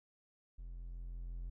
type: tone with level ramp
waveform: triangle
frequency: 43 Hz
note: F1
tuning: 26 cents flat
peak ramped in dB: -43 to -38 dBFS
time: 0.58-1.5 s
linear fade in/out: 10 ms
effects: none